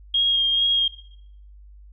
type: tone with vibrato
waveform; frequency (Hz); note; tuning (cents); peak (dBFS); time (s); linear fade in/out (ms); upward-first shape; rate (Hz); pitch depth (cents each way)
sine; 3247; G#7; -40; -17; 0.14-0.88; 5; sine; 2.3; 17
effects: noise-tail reverb RT60 0.7 s tail -19 dB re dry + added 50 Hz sine -43 dBFS peak until 1.92 s